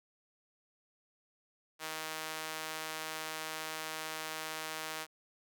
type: tone with high-pass filter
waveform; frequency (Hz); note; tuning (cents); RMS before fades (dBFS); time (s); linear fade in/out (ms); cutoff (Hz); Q
sawtooth; 157.7; D#3; +24; -41; 1.79-5.07; 50; 850; 0.53
effects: none